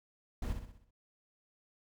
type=noise with echo; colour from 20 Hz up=brown; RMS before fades=-35 dBFS; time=0.42-0.53 s; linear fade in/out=5 ms; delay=63 ms; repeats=6; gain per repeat=-6 dB; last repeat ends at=0.908 s; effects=none